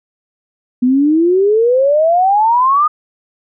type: exponential sweep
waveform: sine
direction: up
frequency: 243.7 to 1244.5 Hz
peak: -8 dBFS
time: 0.82-2.88 s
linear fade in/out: 10 ms
effects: none